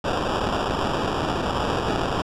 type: noise with sample-and-hold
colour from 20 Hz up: white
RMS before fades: -24 dBFS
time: 0.04-2.22 s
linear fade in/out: 5 ms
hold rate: 2100 Hz
effects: low-pass 5000 Hz 12 dB/octave